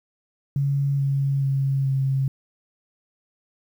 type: tone with pitch steps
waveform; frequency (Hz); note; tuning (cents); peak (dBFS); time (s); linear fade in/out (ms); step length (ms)
sine; 140 / 138.23 / 136.49 / 134.76; C#3 / C#3 / C#3 / C#3; +18 / -5 / -26 / -49; -19; 0.56-2.28; 2; 430
effects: 9-bit